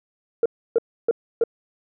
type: tone bursts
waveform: sine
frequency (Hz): 462.6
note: A#4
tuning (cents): -13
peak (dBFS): -13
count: 4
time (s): 0.43-1.438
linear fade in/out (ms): 2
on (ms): 27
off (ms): 300
effects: tanh soft clip ceiling -11 dBFS